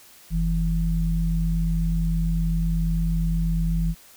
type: tone pair together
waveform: sine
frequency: 45.8 / 164.81 Hz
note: F#1 / E3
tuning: -17 / 0 cents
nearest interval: octave + minor seventh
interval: 2217 cents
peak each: -22 / -23 dBFS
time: 0.3-3.95 s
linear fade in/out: 50 ms
effects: white hiss -50 dBFS RMS until 4.16 s